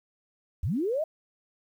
sine linear sweep, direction up, 58.27 to 659.3 Hz, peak -25 dBFS, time 0.63-1.04 s, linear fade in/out 5 ms, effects 10-bit

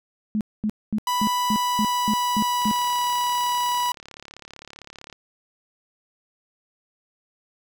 sine tone bursts, 213.7 Hz, G#3, 50 cents sharp, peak -20 dBFS, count 9, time 0.35-2.712 s, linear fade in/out 0 ms, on 58 ms, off 230 ms
45% pulse tone with pitch glide, 987.8 to 979.3 Hz, B5 to B5, 0 to -15 cents, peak -21 dBFS, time 1.07-3.92 s, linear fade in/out 2 ms, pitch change -15 cents, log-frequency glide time 1.31-2.98 s
click train, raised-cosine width 0.2 ms, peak -23 dBFS, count 90, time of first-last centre 2.62-5.127 s, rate 35.5 Hz
effects none

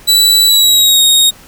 sawtooth tone with pitch glide, 3951 to 3742 Hz, B7 to A#7, 0 to +6 cents, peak -3 dBFS, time 0.07-1.31 s, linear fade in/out 20 ms, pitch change -94 cents, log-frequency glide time 0.46-1.02 s, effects pink hiss -39 dBFS RMS until 1.47 s

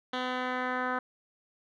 10% pulse tone with low-pass filter sweep, 253 Hz, B3, 42 cents sharp, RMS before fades -32 dBFS, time 0.13-0.99 s, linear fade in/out 5 ms, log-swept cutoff 3200 to 1500 Hz, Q 2.3, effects none

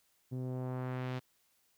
sawtooth tone with low-pass filter sweep, 127.6 Hz, C3, 43 cents flat, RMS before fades -38 dBFS, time 0.31-1.2 s, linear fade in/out 20 ms, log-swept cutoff 300 to 4100 Hz, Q 0.97, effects white hiss -73 dBFS RMS until 1.77 s

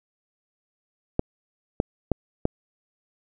clicks, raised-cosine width 2 ms, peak -7 dBFS, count 4, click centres 1.194 / 1.801 / 2.117 / 2.454 s, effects none

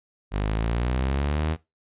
sawtooth exponential sweep, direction up, 49 to 81.1 Hz, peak -19 dBFS, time 0.31-1.57 s, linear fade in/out 50 ms, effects noise-tail reverb RT60 0.2 s tail -18 dB re dry + resampled to 8000 Hz

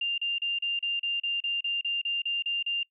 sine tone bursts, 2794 Hz, F7, in tune, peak -26 dBFS, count 14, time 0.01-2.832 s, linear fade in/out 5 ms, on 170 ms, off 34 ms, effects noise-tail reverb RT60 0.1 s tail -26 dB re dry

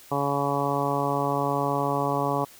harmonic tone, 141.2 Hz, C#3, 32 cents sharp, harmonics 1 / 2 / 3 / 4 / 5 / 6 / 7 / 8, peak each -31 / -31 / -31 / -31 / -31 / -31 / -31 / -31 dBFS, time 0.11-2.45 s, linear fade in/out 10 ms, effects white hiss -50 dBFS RMS until 2.59 s

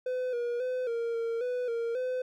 triangle tone with pitch steps, 506 / 478.3 / 507 / 465 / 460.3 / 496.5 / 464.3 / 508 Hz, B4 / A#4 / B4 / A#4 / A#4 / B4 / A#4 / B4, +42 / +44 / +45 / -4 / -22 / +9 / -7 / +49 cents, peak -27 dBFS, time 0.06-2.22 s, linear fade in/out 5 ms, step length 270 ms, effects none

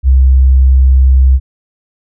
sine tone, 65.5 Hz, C2, 2 cents sharp, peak -3 dBFS, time 0.03-1.4 s, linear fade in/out 50 ms, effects none

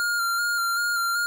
square tone with vibrato, 1400 Hz, F6, 4 cents sharp, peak -23 dBFS, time 0-1.26 s, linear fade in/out 0 ms, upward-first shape square, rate 2.6 Hz, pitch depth 22 cents each way, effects 10-bit

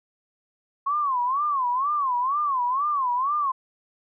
sine tone with vibrato, 1079 Hz, C#6, 47 cents flat, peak -21 dBFS, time 0.86-3.52 s, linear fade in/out 10 ms, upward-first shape sine, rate 2.1 Hz, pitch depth 190 cents each way, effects none

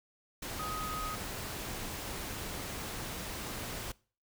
sine tone in noise, 1256 Hz, D#6, 16 cents sharp, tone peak -37 dBFS, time 0.59-1.15 s, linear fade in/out 5 ms, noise pink, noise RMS -40 dBFS, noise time 0.42-3.92 s, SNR 0 dB, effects noise-tail reverb RT60 0.4 s tail -23 dB re dry

